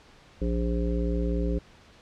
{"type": "harmonic tone", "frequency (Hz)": 58.27, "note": "A#1", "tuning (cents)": 0, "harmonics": [1, 3, 5, 7, 9], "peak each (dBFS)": [-26, -31, -33, -34, -36], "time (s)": [0.41, 1.59], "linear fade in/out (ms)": 10, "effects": ["pink hiss -54 dBFS RMS until 2.01 s", "low-pass 5000 Hz 12 dB/octave"]}